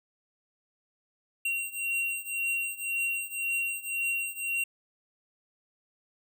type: beating tone pair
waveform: square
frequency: 2748 / 2749.9 Hz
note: F7 / F7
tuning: -29 / -27 cents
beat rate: 1.9 Hz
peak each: -32 / -34 dBFS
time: 1.45-4.64 s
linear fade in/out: 5 ms
effects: none